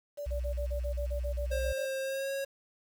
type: tone bursts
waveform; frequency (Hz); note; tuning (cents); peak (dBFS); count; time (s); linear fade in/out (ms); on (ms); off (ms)
sine; 580; D5; -22; -35; 13; 0.17-1.865; 20; 99; 34
type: tone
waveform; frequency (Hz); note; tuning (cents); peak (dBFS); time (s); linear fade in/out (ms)
sine; 61.74; B1; 0; -31; 0.26-1.73; 10
type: tone with pitch glide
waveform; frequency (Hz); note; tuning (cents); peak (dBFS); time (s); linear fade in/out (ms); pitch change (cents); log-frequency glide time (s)
square; 533 to 548; C5 to C#5; +32 to -20; -33; 1.51-2.45; 10; +48; 2.01-2.32
effects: 9-bit